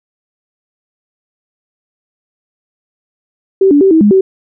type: tone with pitch steps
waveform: sine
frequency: 385.6 / 288.4 / 386.1 / 320.9 / 207.1 / 381.5 Hz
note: G4 / D4 / G4 / E4 / G#3 / G4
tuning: -28 / -31 / -26 / -46 / -5 / -47 cents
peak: -4 dBFS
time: 3.61-4.21 s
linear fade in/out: 5 ms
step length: 100 ms
effects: none